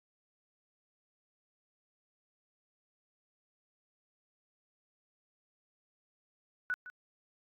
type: tone with echo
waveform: sine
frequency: 1480 Hz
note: F#6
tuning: in tune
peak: -30 dBFS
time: 6.7-6.74 s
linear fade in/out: 0 ms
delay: 160 ms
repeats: 1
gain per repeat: -14 dB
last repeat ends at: 6.9 s
effects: AAC 48 kbps

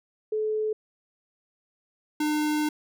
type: tone pair in turn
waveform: sine / square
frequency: 431.2 / 302.1 Hz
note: A4 / D4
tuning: -35 / +49 cents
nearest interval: tritone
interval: 616 cents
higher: first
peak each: -24 dBFS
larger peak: neither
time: 0.32-0.73 / 2.2-2.69 s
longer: second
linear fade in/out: 5 ms
effects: none

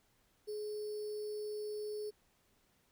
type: tone with sample-and-hold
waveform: sine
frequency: 421.4 Hz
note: G#4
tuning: 25 cents sharp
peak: -38 dBFS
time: 0.47-2.11 s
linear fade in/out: 20 ms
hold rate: 4900 Hz
effects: pink hiss -73 dBFS RMS until 2.91 s

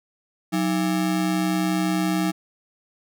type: ring-modulated tone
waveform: square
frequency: 248.8 Hz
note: B3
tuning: 13 cents sharp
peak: -18 dBFS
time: 0.52-2.32 s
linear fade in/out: 20 ms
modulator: 65.7 Hz
effects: none

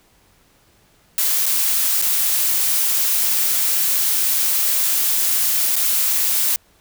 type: noise with dropouts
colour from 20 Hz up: blue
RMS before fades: -18 dBFS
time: 1.18-6.56 s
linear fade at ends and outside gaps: 1 ms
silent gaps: 1.458-1.463 / 2.017-2.022 / 5.757-5.763 s
effects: pink hiss -56 dBFS RMS until 6.8 s

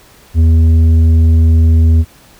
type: tone with tanh clipping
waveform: triangle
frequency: 81.2 Hz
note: E2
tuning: 26 cents flat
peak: -6 dBFS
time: 0.34-2.05 s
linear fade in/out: 50 ms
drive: 11 dB
effects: pink hiss -43 dBFS RMS until 2.39 s

